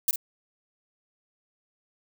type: noise with echo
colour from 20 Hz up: violet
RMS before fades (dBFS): -22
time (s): 0.08-0.11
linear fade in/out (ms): 2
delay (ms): 49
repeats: 1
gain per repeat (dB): -10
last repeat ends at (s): 0.159
effects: none